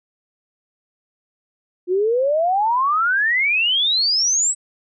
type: exponential sweep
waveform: sine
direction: up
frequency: 349.2 to 8070 Hz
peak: -15 dBFS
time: 1.87-4.55 s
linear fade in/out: 50 ms
effects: none